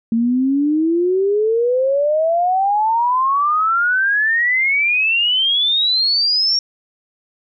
sine exponential sweep, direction up, 224.7 to 5588 Hz, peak -13 dBFS, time 0.12-6.59 s, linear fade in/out 2 ms, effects none

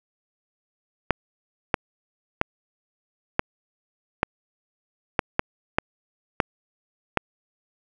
clicks, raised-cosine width 0.5 ms, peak -3 dBFS, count 10, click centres 1.107 / 1.742 / 2.414 / 3.394 / 4.231 / 5.192 / 5.394 / 5.785 / 6.402 / 7.173 s, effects none

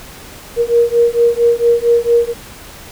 sine beating tone pair, 469 / 473.4 Hz, A#4 / A#4, +11 / +27 cents, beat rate 4.4 Hz, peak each -12 dBFS, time 0.56-2.34 s, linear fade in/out 50 ms, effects pink hiss -35 dBFS RMS until 2.91 s

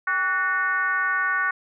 sine tone with frequency modulation, 1480 Hz, F#6, in tune, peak -20 dBFS, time 0.07-1.51 s, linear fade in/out 5 ms, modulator 346 Hz, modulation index 1.1, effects none

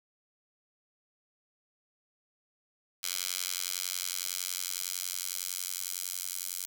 10% pulse tone with high-pass filter sweep, 90.9 Hz, F#2, 30 cents flat, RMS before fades -36 dBFS, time 3.03-6.66 s, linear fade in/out 5 ms, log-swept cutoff 4200 to 7400 Hz, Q 0.77, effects none

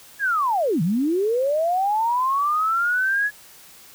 sine linear two-way sweep, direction down then up, 1700 to 150.3 to 1700 Hz, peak -18 dBFS, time 0.19-3.31 s, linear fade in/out 50 ms, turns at 0.82 s, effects white hiss -47 dBFS RMS until 3.94 s

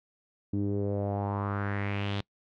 sawtooth tone with low-pass filter sweep, 100.7 Hz, G2, 47 cents sharp, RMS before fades -31 dBFS, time 0.53-2.21 s, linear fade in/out 5 ms, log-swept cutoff 280 to 3700 Hz, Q 3.6, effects noise-tail reverb RT60 0.1 s tail -25 dB re dry

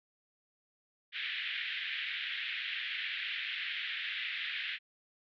pink band-pass noise, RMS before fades -38 dBFS, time 1.12-4.79 s, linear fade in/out 50 ms, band 1700 to 3600 Hz, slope 48 dB/octave, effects none

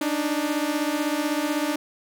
sawtooth beating tone pair, 290 / 306 Hz, D4 / D#4, -22 / -29 cents, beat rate 16 Hz, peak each -22 dBFS, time 0.01-1.76 s, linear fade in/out 5 ms, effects none

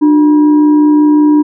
sine tone with frequency modulation, 298.8 Hz, D4, 30 cents sharp, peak -4 dBFS, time 0.01-1.43 s, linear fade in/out 20 ms, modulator 663 Hz, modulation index 0.31, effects none

